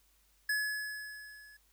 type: tone with level ramp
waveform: square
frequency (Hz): 1700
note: G#6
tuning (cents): +40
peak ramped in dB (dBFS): -29 to -55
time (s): 0.49-1.57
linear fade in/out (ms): 5
effects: added 50 Hz sine -70 dBFS peak until 1.72 s + white hiss -70 dBFS RMS until 1.72 s